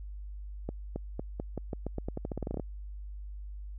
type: accelerating click train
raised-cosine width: 2 ms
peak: -21 dBFS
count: 19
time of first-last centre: 0.69-2.598 s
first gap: 270 ms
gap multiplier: 0.87
effects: added 50 Hz sine -39 dBFS peak until 3.78 s